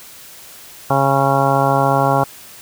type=harmonic tone; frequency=137.4 Hz; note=C#3; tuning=15 cents flat; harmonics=1 / 2 / 3 / 4 / 5 / 6 / 7 / 8 / 10; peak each=-19 / -23 / -24 / -20 / -20 / -18 / -23 / -21 / -24 dBFS; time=0.9-2.24 s; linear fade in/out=5 ms; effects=white hiss -39 dBFS RMS until 2.61 s